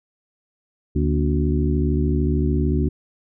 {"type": "harmonic tone with a mistuned harmonic", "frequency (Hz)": 73.42, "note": "D2", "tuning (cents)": 0, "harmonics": [1, 2, 3, 4, 5], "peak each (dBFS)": [-20, -23, -25, -26, -27], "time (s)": [0.95, 2.89], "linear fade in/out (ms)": 10, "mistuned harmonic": 3, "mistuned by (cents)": 120, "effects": []}